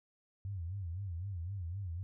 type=tone with vibrato; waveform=sine; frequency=91.4 Hz; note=F#2; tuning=21 cents flat; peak=-37 dBFS; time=0.45-2.03 s; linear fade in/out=0 ms; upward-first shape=sine; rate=3.9 Hz; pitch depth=180 cents each way; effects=none